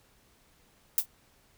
violet noise with exponential decay, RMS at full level -19 dBFS, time 0.98-1.06 s, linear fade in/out 1 ms, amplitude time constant 17 ms, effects pink hiss -64 dBFS RMS until 1.57 s

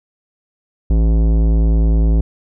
sine tone with tanh clipping, 54.9 Hz, A1, 3 cents flat, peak -12 dBFS, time 0.9-2.21 s, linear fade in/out 5 ms, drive 16 dB, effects none

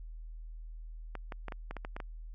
clicks, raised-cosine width 0.5 ms, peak -25 dBFS, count 9, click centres 1.153 / 1.322 / 1.483 / 1.522 / 1.71 / 1.767 / 1.849 / 1.965 / 2.002 s, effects added 40 Hz sine -42 dBFS peak until 2.34 s

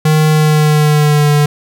square tone with pitch glide, 154.7 to 147.46 Hz, D#3 to D3, -10 to +7 cents, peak -8 dBFS, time 0.05-1.46 s, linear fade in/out 5 ms, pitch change -83 cents, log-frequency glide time 0.3-1.31 s, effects none

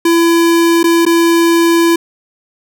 square tone with dropouts, 336.1 Hz, E4, 34 cents sharp, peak -8 dBFS, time 0.05-1.96 s, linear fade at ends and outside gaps 5 ms, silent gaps 0.831-0.84 / 1.053-1.063 s, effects none

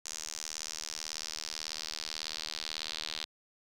sawtooth tone with band-pass filter sweep, 78.2 Hz, D#2, 9 cents sharp, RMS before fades -40 dBFS, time 0.05-3.25 s, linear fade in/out 10 ms, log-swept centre 6400 to 4000 Hz, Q 3.1, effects none

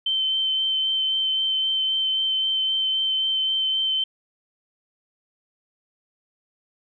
sine tone with vibrato, 3092 Hz, G7, 24 cents flat, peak -20 dBFS, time 0.06-4.04 s, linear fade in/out 5 ms, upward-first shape sine, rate 3.8 Hz, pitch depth 11 cents each way, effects none

